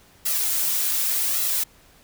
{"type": "noise with flanger", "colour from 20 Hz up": "blue", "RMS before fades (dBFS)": -23, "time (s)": [0.25, 1.64], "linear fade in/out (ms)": 10, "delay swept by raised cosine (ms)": [1.5, 4.2], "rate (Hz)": 0.86, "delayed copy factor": 0.6, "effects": ["pink hiss -54 dBFS RMS until 2.03 s"]}